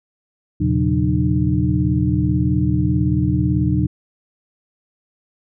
sine tone cluster, 81.3 / 119 / 137.2 / 182 / 303.5 Hz, E2 / A#2 / C#3 / F#3 / D#4, -23 / +36 / -17 / -28 / -43 cents, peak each -21 dBFS, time 0.6-3.87 s, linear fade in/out 10 ms, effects none

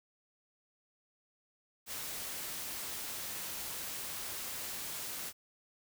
white noise, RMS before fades -41 dBFS, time 1.86-5.33 s, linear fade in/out 50 ms, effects none

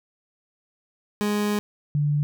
30% pulse / sine tone pair in turn, 207.7 / 146.87 Hz, G#3 / D3, 0 / 0 cents, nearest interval tritone, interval 600 cents, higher first, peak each -19 dBFS, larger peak neither, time 1.21-1.59 / 1.95-2.23 s, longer first, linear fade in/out 0 ms, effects none

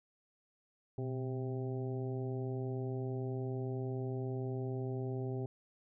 harmonic tone with a mistuned harmonic, 130.81 Hz, C3, in tune, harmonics 1 / 2 / 3 / 4 / 5 / 6, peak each -37 / -44 / -41 / -52 / -51 / -53 dBFS, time 0.98-5.46 s, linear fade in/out 2 ms, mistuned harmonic 1, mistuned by -91 cents, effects none

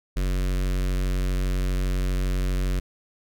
square tone with notch filter, 46.25 Hz, F#1, in tune, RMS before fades -24 dBFS, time 0.16-2.8 s, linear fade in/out 10 ms, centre 840 Hz, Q 1.4, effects none

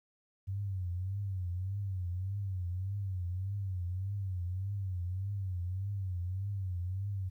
sine tone with vibrato, 94.3 Hz, F#2, 33 cents sharp, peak -33 dBFS, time 0.47-7.3 s, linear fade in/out 20 ms, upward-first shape triangle, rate 1.7 Hz, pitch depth 140 cents each way, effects 12-bit

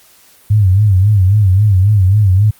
sine tone with vibrato, 99.2 Hz, G2, 21 cents sharp, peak -6 dBFS, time 0.5-2.51 s, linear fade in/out 10 ms, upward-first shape sine, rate 3.7 Hz, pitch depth 140 cents each way, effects white hiss -46 dBFS RMS until 2.59 s + Opus 48 kbps

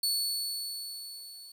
sawtooth tone with level ramp, 4435 Hz, C#8, in tune, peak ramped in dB -23 to -44 dBFS, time 0.03-1.52 s, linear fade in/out 5 ms, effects 10-bit

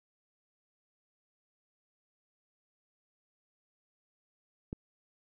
click, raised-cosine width 3 ms, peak -24 dBFS, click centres 4.729 s, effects none

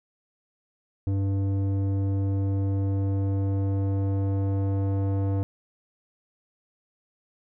square tone with low-pass filter sweep, 98 Hz, G2, in tune, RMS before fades -25 dBFS, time 1.07-5.43 s, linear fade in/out 0 ms, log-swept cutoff 350 to 610 Hz, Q 0.9, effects none

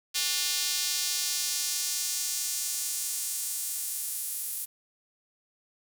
square tone with high-pass filter sweep, 162.3 Hz, E3, 27 cents flat, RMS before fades -31 dBFS, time 0.14-4.66 s, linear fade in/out 20 ms, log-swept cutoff 3900 to 11000 Hz, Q 1.2, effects 8-bit

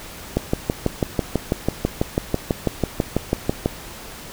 click train, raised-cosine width 2 ms, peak -4 dBFS, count 21, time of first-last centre 0.37-3.659 s, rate 6.08 Hz, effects pink hiss -37 dBFS RMS until 4.32 s

